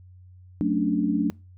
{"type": "chord", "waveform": "sine", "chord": "D major seventh", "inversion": "first", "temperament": "just", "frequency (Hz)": [183.54, 220.2, 275.3, 293.7], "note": ["F#3", "A3", "C#4", "D4"], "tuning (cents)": [-14, 2, -12, 0], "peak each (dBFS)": [-27, -26, -29, -24], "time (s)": [0.61, 1.3], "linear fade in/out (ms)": 0, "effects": ["noise-tail reverb RT60 0.3 s tail -26 dB re dry", "added 91 Hz sine -46 dBFS peak until 1.57 s"]}